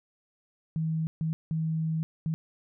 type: tone bursts at uneven times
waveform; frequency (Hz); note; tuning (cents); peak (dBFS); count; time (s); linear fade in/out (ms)
sine; 160; D#3; +49; -26; 4; 0.76-1.07 / 1.21-1.33 / 1.51-2.03 / 2.26-2.34; 0
effects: none